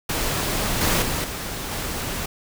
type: noise with level steps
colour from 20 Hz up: pink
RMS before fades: -24 / -20 / -25 / -30 / -28 dBFS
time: 0.09-2.26 s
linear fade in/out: 5 ms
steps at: 0.81 / 1.02 / 1.24 / 1.71 s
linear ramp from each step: 2 ms
effects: none